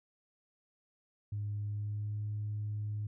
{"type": "tone with pitch glide", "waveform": "sine", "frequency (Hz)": [103.5, 105.13], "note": ["G#2", "G#2"], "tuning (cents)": [-5, 22], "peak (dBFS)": -33, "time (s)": [1.32, 3.07], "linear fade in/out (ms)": 5, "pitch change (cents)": 27, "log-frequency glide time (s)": [1.63, 2.21], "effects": ["tanh soft clip ceiling -30 dBFS"]}